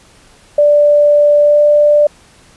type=tone with pitch glide; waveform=sine; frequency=587.3 to 591 Hz; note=D5 to D5; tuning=0 to +11 cents; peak=-5 dBFS; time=0.58-2.07 s; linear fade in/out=5 ms; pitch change=+11 cents; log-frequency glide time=1.42-1.6 s; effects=pink hiss -45 dBFS RMS until 2.56 s + resampled to 24000 Hz